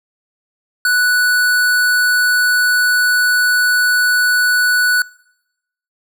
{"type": "tone", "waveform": "square", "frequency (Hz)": 1480, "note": "F#6", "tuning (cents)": 0, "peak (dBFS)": -12, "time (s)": [0.85, 5.02], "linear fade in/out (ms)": 2, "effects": ["noise-tail reverb RT60 0.9 s tail -24 dB re dry"]}